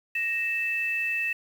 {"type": "tone pair together", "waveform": "sine", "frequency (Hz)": [1867.5, 2637], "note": ["A#6", "E7"], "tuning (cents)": [3, 0], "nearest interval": "tritone", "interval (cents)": 597, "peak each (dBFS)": [-31, -26], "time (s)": [0.15, 1.33], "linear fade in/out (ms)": 5, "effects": ["8-bit"]}